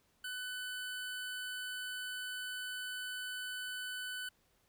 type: tone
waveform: 25% pulse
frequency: 1500 Hz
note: F#6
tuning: 23 cents sharp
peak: -36 dBFS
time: 0.24-4.29 s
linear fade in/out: 5 ms
effects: pink hiss -73 dBFS RMS until 4.68 s